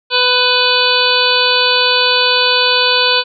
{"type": "harmonic tone", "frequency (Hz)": 497.8, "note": "B4", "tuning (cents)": 14, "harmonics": [1, 2, 3, 5, 6, 7, 8, 9], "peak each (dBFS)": [-18, -18, -18, -18, -18, -18, -18, -18], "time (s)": [0.1, 3.24], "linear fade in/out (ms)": 50, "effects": []}